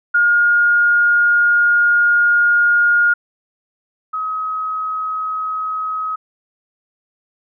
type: tone pair in turn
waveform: sine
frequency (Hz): 1424 / 1271.1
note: F6 / D#6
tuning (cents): +33 / +37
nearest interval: major second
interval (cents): 196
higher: first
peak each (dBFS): -10 / -19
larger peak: first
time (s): 0.14-3.14 / 4.13-6.16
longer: first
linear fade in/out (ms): 10
effects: none